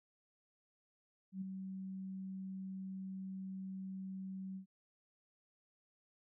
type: tone with ADSR envelope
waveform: sine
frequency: 190.3 Hz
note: F#3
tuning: 49 cents sharp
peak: -37 dBFS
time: 1.32-4.66 s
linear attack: 95 ms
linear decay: 9 ms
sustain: -5 dB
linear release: 100 ms
effects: none